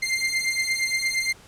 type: beating tone pair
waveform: sawtooth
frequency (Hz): 2093 / 2101.6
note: C7 / C7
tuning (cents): 0 / +7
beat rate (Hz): 8.6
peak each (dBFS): -22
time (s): 0.02-1.33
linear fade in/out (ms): 10
effects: pink hiss -50 dBFS RMS until 1.47 s + low-pass 10000 Hz 12 dB/octave